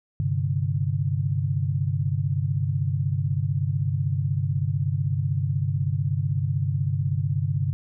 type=chord; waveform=sine; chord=G suspended fourth; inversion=none; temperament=equal; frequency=98 / 130.81 / 146.83 Hz; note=G2 / C3 / D3; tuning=0 / 0 / 0 cents; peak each=-26 dBFS; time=0.2-7.73 s; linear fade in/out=0 ms; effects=none